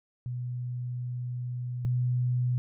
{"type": "tone pair in turn", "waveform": "sine", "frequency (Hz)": [123.47, 124.09], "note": ["B2", "B2"], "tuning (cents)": [0, 9], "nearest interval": "unison", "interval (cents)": 9, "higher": "second", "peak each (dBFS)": [-31, -24], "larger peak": "second", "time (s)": [[0.26, 1.85], [1.85, 2.58]], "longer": "first", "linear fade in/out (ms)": 0, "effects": []}